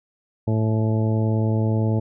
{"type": "harmonic tone with a mistuned harmonic", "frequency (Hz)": 110.2, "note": "A2", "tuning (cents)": 3, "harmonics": [1, 2, 3, 4, 5, 6, 8], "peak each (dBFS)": [-19, -25, -29, -31, -33, -35, -37], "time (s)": [0.47, 2], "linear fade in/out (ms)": 10, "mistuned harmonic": 8, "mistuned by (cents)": -44, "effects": []}